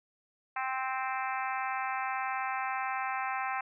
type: harmonic tone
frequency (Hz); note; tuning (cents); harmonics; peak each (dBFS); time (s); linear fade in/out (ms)
261.6; C4; 0; 3 / 4 / 5 / 6 / 7 / 8 / 9 / 10; -35 / -37 / -39 / -41 / -42 / -43 / -44 / -45; 0.56-3.61; 5
effects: none